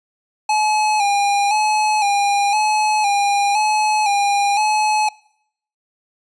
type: tone with vibrato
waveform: square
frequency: 830.6 Hz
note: G#5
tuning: in tune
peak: -15 dBFS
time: 0.49-5.09 s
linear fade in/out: 5 ms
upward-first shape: square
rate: 0.98 Hz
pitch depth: 48 cents each way
effects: noise-tail reverb RT60 0.7 s tail -24 dB re dry + resampled to 22050 Hz